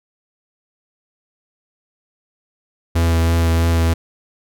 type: tone with vibrato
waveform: 45% pulse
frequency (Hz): 83.1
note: E2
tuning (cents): +15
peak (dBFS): -13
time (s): 2.95-3.94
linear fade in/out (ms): 10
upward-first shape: sine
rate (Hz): 3.1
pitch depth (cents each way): 17
effects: none